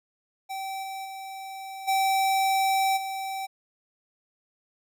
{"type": "tone with level steps", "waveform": "square", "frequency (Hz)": 773, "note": "G5", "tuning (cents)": -24, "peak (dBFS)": [-32, -34, -37, -22, -31], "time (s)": [0.49, 3.47], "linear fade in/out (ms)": 20, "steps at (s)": [0.82, 1.04, 1.87, 2.96], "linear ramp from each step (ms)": 20, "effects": []}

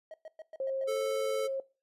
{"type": "tone bursts", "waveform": "triangle", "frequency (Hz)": 634, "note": "D#5", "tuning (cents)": 32, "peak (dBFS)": -40, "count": 6, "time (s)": [0.11, 0.84], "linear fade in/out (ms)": 2, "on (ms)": 30, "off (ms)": 110}
{"type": "tone with pitch glide", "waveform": "sine", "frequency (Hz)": [535, 538.4], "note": ["C5", "C5"], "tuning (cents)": [38, 49], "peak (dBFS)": -30, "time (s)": [0.6, 1.6], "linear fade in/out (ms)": 2, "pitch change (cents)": 11, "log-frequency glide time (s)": [0.92, 1.07]}
{"type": "tone", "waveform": "square", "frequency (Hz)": 439.6, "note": "A4", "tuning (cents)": -2, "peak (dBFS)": -33, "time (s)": [0.87, 1.48], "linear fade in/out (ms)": 20}
{"effects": ["noise-tail reverb RT60 0.3 s tail -20 dB re dry", "resampled to 32000 Hz"]}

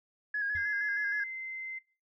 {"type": "tone with vibrato", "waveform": "sine", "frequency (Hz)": 1661.2, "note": "G#6", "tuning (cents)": 0, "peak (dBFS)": -29, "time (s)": [0.34, 1.24], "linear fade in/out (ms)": 5, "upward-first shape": "square", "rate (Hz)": 6.4, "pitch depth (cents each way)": 33}
{"type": "tone with exponential decay", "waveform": "sine", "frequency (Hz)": 87.31, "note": "F2", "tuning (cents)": 0, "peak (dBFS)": -38, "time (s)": [0.55, 0.73], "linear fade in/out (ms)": 0, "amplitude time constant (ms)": 37}
{"type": "tone", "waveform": "sine", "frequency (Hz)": 2072, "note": "C7", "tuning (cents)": -17, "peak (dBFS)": -37, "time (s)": [0.55, 1.79], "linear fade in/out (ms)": 10}
{"effects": ["noise-tail reverb RT60 0.4 s tail -24 dB re dry", "tanh soft clip ceiling -22 dBFS"]}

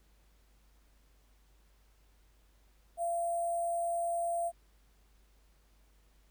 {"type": "tone with sample-and-hold", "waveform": "sine", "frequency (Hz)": 685, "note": "F5", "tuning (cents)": -34, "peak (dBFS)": -30, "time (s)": [2.97, 4.52], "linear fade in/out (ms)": 50, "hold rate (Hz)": 8820, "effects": ["added 50 Hz sine -63 dBFS peak until 6.3 s", "pink hiss -71 dBFS RMS until 6.3 s"]}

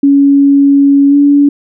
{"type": "tone with pitch glide", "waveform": "sine", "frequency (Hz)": [280, 285.6], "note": ["C#4", "D4"], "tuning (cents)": [18, -48], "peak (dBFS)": -3, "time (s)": [0.03, 1.49], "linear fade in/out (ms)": 5, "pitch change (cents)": 34, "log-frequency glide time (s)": [1.09, 1.15], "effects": []}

